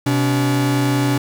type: tone pair together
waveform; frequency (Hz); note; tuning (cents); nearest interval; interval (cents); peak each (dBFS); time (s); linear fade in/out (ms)
45% pulse; 127.61 / 286.1; C3 / D4; -43 / -45; octave + major second; 1398; -18; 0.06-1.18; 5
effects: 8-bit